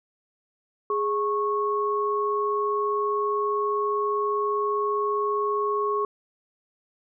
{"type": "tone pair together", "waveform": "sine", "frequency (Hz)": [415.1, 1100], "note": ["G#4", "C#6"], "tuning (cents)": [-1, -14], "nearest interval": "octave + perfect fourth", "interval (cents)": 1687, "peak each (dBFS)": -25, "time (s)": [0.9, 6.05], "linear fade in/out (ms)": 2, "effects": []}